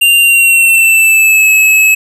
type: tone with pitch glide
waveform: square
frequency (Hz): 2784 to 2583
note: F7 to E7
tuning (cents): -6 to -36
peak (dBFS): -5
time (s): 0.01-1.95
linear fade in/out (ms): 10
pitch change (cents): -130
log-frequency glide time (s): 0.19-1.49
effects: none